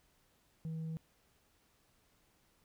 sine tone, 160.7 Hz, E3, 44 cents flat, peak -35 dBFS, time 0.65-0.97 s, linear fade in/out 0 ms, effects tanh soft clip ceiling -37 dBFS + pink hiss -72 dBFS RMS until 2.64 s

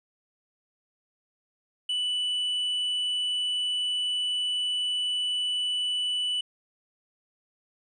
triangle tone, 2972 Hz, F#7, 7 cents sharp, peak -24 dBFS, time 1.89-6.41 s, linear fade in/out 5 ms, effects resampled to 24000 Hz

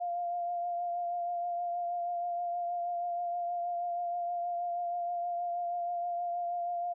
sine tone with vibrato, 698.5 Hz, F5, in tune, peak -31 dBFS, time 0-6.94 s, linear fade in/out 20 ms, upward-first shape triangle, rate 6.3 Hz, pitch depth 24 cents each way, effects none

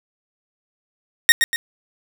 sawtooth tone with echo, 1857 Hz, A#6, 7 cents flat, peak -3 dBFS, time 1.29-1.32 s, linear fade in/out 0 ms, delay 120 ms, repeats 2, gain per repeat -7 dB, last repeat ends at 1.56 s, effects 7-bit

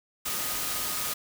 sine tone in noise, 1244.5 Hz, D#6, in tune, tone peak -42 dBFS, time 0.25-1.14 s, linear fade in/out 10 ms, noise white, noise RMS -31 dBFS, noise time 0.25-1.14 s, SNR -14 dB, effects none

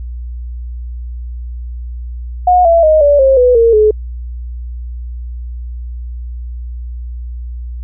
sine tone with pitch steps, 723 / 670.7 / 622.2 / 577.2 / 535.4 / 496.7 / 460.8 / 427.4 Hz, F#5 / E5 / D#5 / D5 / C5 / B4 / A#4 / G#4, -40 / +30 / 0 / -30 / +40 / +10 / -20 / +50 cents, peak -5 dBFS, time 2.47-3.91 s, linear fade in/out 5 ms, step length 180 ms, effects added 60 Hz sine -21 dBFS peak until 7.83 s

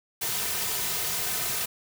white noise with comb filter, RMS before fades -29 dBFS, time 0.21-1.66 s, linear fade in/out 10 ms, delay 3.6 ms, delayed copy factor -0.65, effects none

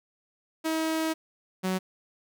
sawtooth tone pair in turn, 319.7 / 186.75 Hz, D#4 / F#3, +47 / +16 cents, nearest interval major sixth, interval 931 cents, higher first, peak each -22 dBFS, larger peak neither, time 0.64-1.14 / 1.63-1.79 s, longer first, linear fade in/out 20 ms, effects none

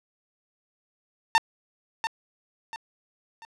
sawtooth tone with echo, 903 Hz, A5, 45 cents sharp, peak -12 dBFS, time 1.35-1.38 s, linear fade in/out 0 ms, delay 690 ms, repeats 3, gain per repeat -9 dB, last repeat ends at 3.45 s, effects low-pass 6000 Hz 12 dB/octave

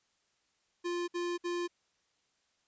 square tone bursts, 349.2 Hz, F4, in tune, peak -33 dBFS, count 3, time 0.84-1.678 s, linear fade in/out 20 ms, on 240 ms, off 59 ms, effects white hiss -75 dBFS RMS until 2.67 s + resampled to 16000 Hz

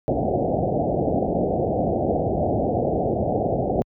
white low-pass noise, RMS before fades -22 dBFS, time 0.08-3.82 s, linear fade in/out 0 ms, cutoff 760 Hz, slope 96 dB/octave, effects high-pass 60 Hz 12 dB/octave

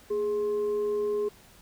sine tone with frequency modulation, 415.3 Hz, G#4, in tune, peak -25 dBFS, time 0.1-1.29 s, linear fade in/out 10 ms, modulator 643 Hz, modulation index 0.23, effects pink hiss -55 dBFS RMS until 1.61 s

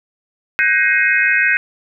sine tone cluster, 1514 / 1620 / 1885 / 2139 / 2517 Hz, F#6 / G#6 / A#6 / C7 / D#7, +39 / -43 / +19 / +38 / +19 cents, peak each -18 dBFS, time 0.59-1.57 s, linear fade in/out 0 ms, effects none

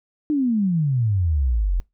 sine exponential sweep, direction down, 309.2 to 41.27 Hz, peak -17 dBFS, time 0.3-1.8 s, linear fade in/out 0 ms, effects noise-tail reverb RT60 0.2 s tail -24 dB re dry

